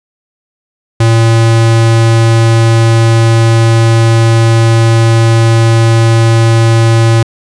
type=tone; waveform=square; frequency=114.2 Hz; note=A#2; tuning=35 cents flat; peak=-5 dBFS; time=1-7.23 s; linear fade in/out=5 ms; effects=resampled to 22050 Hz